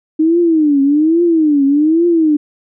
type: tone with vibrato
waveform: sine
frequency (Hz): 308.7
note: D#4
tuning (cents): -14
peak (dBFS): -8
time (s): 0.19-2.37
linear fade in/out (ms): 10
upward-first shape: triangle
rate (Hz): 1.2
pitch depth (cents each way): 220
effects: none